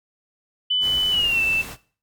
sine tone with pitch glide, 3000 to 2657 Hz, F#7 to E7, +23 to +13 cents, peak -17 dBFS, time 0.7-1.62 s, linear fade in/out 10 ms, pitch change -210 cents, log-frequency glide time 1.11-1.41 s
pink noise, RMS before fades -35 dBFS, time 0.8-1.77 s, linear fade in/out 50 ms
effects noise-tail reverb RT60 0.4 s tail -17 dB re dry + MP3 96 kbps

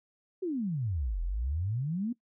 sine exponential two-way sweep, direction down then up, 392 to 40.03 to 249.8 Hz, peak -29 dBFS, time 0.42-2.13 s, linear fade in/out 10 ms, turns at 1.22 s, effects noise-tail reverb RT60 0.1 s tail -19 dB re dry

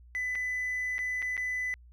triangle tone with dropouts, 2000 Hz, B6, 21 cents sharp, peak -27 dBFS, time 0.15-1.74 s, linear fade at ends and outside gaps 0 ms, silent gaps 0.352-0.355 / 0.982-0.99 / 1.22-1.225 / 1.368-1.377 s, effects tanh soft clip ceiling -25 dBFS + added 60 Hz sine -51 dBFS peak until 1.92 s

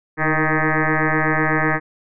sine tone with frequency modulation, 784 Hz, G5, in tune, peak -15 dBFS, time 0.17-1.8 s, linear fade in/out 50 ms, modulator 156 Hz, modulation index 7.7, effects none

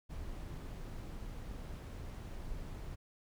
brown noise, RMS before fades -44 dBFS, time 0.09-2.96 s, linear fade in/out 20 ms, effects none

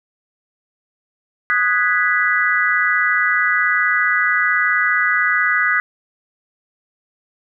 sine chord, G# minor seventh, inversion second, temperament equal, 1244.5 / 1480 / 1661.2 / 1975.5 Hz, D#6 / F#6 / G#6 / B6, 0 / 0 / 0 / 0 cents, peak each -21 / -19 / -20 / -18 dBFS, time 1.5-5.8 s, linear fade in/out 0 ms, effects none

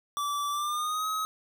square tone with pitch glide, 1160 to 1272.3 Hz, D6 to D#6, -22 to +38 cents, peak -29 dBFS, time 0.17-1.25 s, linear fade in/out 0 ms, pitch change +160 cents, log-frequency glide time 0.5-1.07 s, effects none

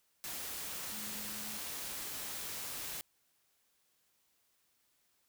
sine tone in noise, 212.4 Hz, G#3, 39 cents sharp, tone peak -51 dBFS, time 0.92-1.58 s, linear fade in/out 0 ms, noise white, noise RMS -42 dBFS, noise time 0.24-3.01 s, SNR -12 dB, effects white hiss -75 dBFS RMS until 5.28 s

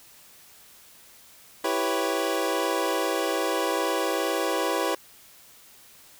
25% pulse chord, C# half-diminished seventh, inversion first, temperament equal, 329.6 / 392 / 493.9 / 554.4 Hz, E4 / G4 / B4 / C#5, 0 / 0 / 0 / 0 cents, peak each -26 dBFS, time 1.64-4.95 s, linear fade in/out 5 ms, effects white hiss -52 dBFS RMS until 6.19 s

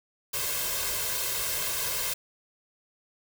white noise with comb filter, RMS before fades -30 dBFS, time 0.33-2.14 s, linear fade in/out 10 ms, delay 1.9 ms, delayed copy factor +0.75, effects none

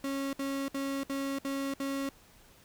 35% pulse tone bursts, 274.5 Hz, C#4, 17 cents flat, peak -30 dBFS, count 6, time 0.04-2.09 s, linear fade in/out 2 ms, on 290 ms, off 62 ms, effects pink hiss -59 dBFS RMS until 2.64 s

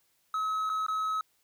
triangle tone with dropouts, 1283 Hz, E6, 47 cents flat, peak -26 dBFS, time 0.34-1.21 s, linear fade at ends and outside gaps 2 ms, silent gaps 0.694-0.698 / 0.865-0.883 s, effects white hiss -71 dBFS RMS until 1.43 s

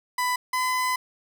30% pulse tone pair in turn, 996 / 1012.2 Hz, B5 / B5, +14 / +42 cents, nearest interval unison, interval 28 cents, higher second, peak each -20 dBFS, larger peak neither, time 0.18-0.36 / 0.53-0.96 s, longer second, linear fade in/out 5 ms, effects none

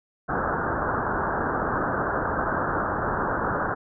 white low-pass noise, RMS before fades -26 dBFS, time 0.28-3.75 s, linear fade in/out 20 ms, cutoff 1600 Hz, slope 96 dB/octave, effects none

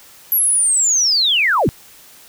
sine linear sweep, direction down, 11840 to 69.3 Hz, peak -12 dBFS, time 0.32-1.69 s, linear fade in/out 0 ms, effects white hiss -44 dBFS RMS until 2.28 s

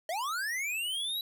square linear sweep, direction up, 608 to 3951 Hz, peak -32 dBFS, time 0.09-1.21 s, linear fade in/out 2 ms, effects none

